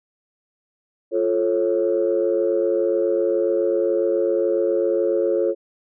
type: chord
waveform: sine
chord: F augmented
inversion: none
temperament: just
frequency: 349.2 / 436.5 / 545.7 Hz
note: F4 / A4 / C#5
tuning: 0 / -14 / -27 cents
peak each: -21 dBFS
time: 1.11-5.55 s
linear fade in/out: 50 ms
effects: tanh soft clip ceiling -9 dBFS